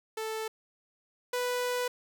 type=tone pair in turn; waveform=sawtooth; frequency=440 / 493.9 Hz; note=A4 / B4; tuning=0 / 0 cents; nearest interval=major second; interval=200 cents; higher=second; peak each=-29 / -25 dBFS; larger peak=second; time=0.17-0.48 / 1.33-1.88 s; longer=second; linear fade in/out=5 ms; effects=none